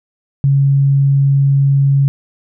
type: tone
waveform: sine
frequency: 138.59 Hz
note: C#3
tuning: in tune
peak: -8 dBFS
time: 0.44-2.08 s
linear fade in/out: 0 ms
effects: none